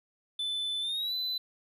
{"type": "tone with pitch glide", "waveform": "triangle", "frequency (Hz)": [3510, 4009], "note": ["A7", "B7"], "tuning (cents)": [-5, 25], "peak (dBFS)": -29, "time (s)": [0.39, 1.38], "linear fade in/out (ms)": 5, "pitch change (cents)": 230, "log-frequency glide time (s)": [0.81, 1.14], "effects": []}